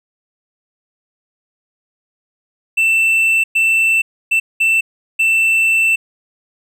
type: tone bursts at uneven times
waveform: triangle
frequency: 2670 Hz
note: E7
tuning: 22 cents sharp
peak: -9 dBFS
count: 5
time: 2.77-3.44 / 3.55-4.02 / 4.31-4.4 / 4.6-4.81 / 5.19-5.96 s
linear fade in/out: 10 ms
effects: none